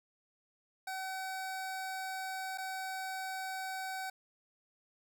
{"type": "tone with dropouts", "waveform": "25% pulse", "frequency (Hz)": 760, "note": "F#5", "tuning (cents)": 46, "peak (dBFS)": -34, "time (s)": [0.87, 4.1], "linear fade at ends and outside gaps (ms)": 5, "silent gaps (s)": [2.576, 2.582], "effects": []}